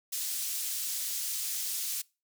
pink high-pass noise, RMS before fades -34 dBFS, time 0.12-2.02 s, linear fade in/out 10 ms, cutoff 5700 Hz, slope 12 dB/octave, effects noise-tail reverb RT60 0.3 s tail -24 dB re dry

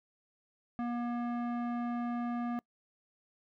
square tone with low-pass filter, 239.3 Hz, A#3, 46 cents sharp, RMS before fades -35 dBFS, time 0.79-2.59 s, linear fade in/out 0 ms, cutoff 1300 Hz, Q 1.2, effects noise-tail reverb RT60 0.1 s tail -26 dB re dry

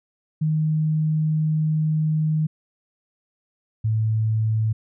sine tone pair in turn, 155.56 / 110 Hz, D#3 / A2, 0 / 0 cents, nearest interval tritone, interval 600 cents, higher first, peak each -18 dBFS, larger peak neither, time 0.41-2.47 / 3.84-4.73 s, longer first, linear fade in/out 10 ms, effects none

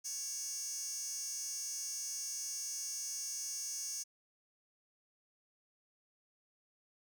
15% pulse tone with high-pass filter, 557 Hz, C#5, 8 cents sharp, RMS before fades -41 dBFS, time 0.04-4.04 s, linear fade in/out 20 ms, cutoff 6500 Hz, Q 6.8, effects none

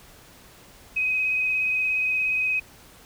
sine tone with vibrato, 2523 Hz, D#7, 23 cents sharp, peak -21 dBFS, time 0.96-2.6 s, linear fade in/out 10 ms, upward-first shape sine, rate 17 Hz, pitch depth 15 cents each way, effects pink hiss -50 dBFS RMS until 3.05 s

